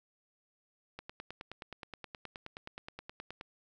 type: click train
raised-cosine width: 0.3 ms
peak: -27 dBFS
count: 24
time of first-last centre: 0.99-3.411 s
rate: 9.5 Hz
effects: none